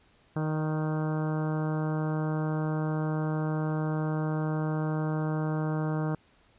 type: harmonic tone with a mistuned harmonic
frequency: 155.56 Hz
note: D#3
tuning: in tune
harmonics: 1 / 2 / 3 / 4 / 5 / 6 / 7 / 8 / 9 / 10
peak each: -28 / -34 / -38 / -40 / -42 / -44 / -45 / -46 / -47 / -48 dBFS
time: 0.36-6.15 s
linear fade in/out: 2 ms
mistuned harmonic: 4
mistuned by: -17 cents
effects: pink hiss -63 dBFS RMS until 6.58 s + resampled to 8000 Hz